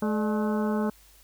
harmonic tone with a mistuned harmonic, 213.9 Hz, A3, 49 cents flat, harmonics 1 / 2 / 3 / 4 / 5 / 6 / 7, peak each -25 / -31 / -35 / -37 / -39 / -41 / -42 dBFS, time 0.02-0.9 s, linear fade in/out 5 ms, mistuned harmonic 3, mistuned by -110 cents, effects added 50 Hz sine -57 dBFS peak until 1.23 s + white hiss -57 dBFS RMS until 1.23 s

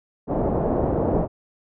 white low-pass noise, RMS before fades -22 dBFS, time 0.27-1.28 s, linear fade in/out 50 ms, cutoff 660 Hz, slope 24 dB/octave, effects none

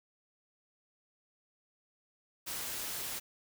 white noise, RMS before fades -39 dBFS, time 2.46-3.2 s, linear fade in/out 20 ms, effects none

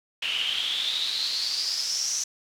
pink noise with band-pass filter sweep, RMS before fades -28 dBFS, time 0.22-2.24 s, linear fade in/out 5 ms, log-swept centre 2800 to 6100 Hz, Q 9.7, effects none

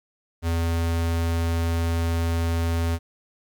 square tone, 83.5 Hz, E2, 23 cents sharp, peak -22 dBFS, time 0.42-2.99 s, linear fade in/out 50 ms, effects 10-bit

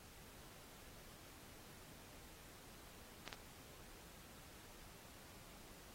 clicks, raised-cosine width 0.2 ms, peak -28 dBFS, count 2, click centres 3.277 / 3.328 s, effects pink hiss -60 dBFS RMS until 5.94 s + AAC 48 kbps

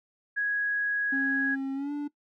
sine tone, 1661.2 Hz, G#6, in tune, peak -25 dBFS, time 0.36-1.56 s, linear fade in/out 20 ms
triangle tone with pitch glide, 270 to 291.1 Hz, C#4 to D4, -45 to -15 cents, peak -27 dBFS, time 1.12-2.08 s, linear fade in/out 10 ms, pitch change +130 cents, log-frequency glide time 1.74-1.92 s
effects noise-tail reverb RT60 0.1 s tail -19 dB re dry

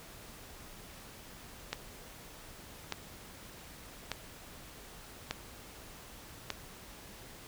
click train, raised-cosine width 0.2 ms, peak -16 dBFS, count 5, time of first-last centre 1.73-6.503 s, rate 0.838 Hz, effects pink hiss -51 dBFS RMS until 7.47 s

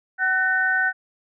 sine tone cluster, 757 / 1506 / 1827 Hz, F#5 / F#6 / A#6, +39 / +30 / -35 cents, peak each -28 / -19 / -25 dBFS, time 0.18-0.93 s, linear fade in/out 50 ms, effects none

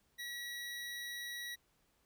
25% pulse tone, 1924 Hz, B6, 46 cents flat, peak -38 dBFS, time 0.18-1.56 s, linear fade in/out 20 ms, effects pink hiss -75 dBFS RMS until 2.05 s

